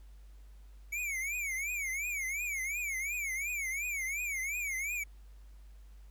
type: tone with vibrato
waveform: square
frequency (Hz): 2254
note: C#7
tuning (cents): +28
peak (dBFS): -34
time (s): 0.92-5.04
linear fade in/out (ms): 10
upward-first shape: triangle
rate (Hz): 2.8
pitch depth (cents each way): 190
effects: added 50 Hz sine -50 dBFS peak until 6.1 s + pink hiss -69 dBFS RMS until 6.1 s